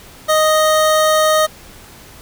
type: tone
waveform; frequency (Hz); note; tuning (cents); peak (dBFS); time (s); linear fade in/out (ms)
25% pulse; 622.3; D#5; 0; -7; 0.28-1.47; 20
effects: pink hiss -40 dBFS RMS until 2.21 s